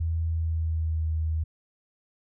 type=tone with pitch glide; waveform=sine; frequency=81.9 to 79.43 Hz; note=E2 to D#2; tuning=-11 to +36 cents; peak=-24 dBFS; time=0-1.44 s; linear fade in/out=10 ms; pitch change=-53 cents; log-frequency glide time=0.26-1.06 s; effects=none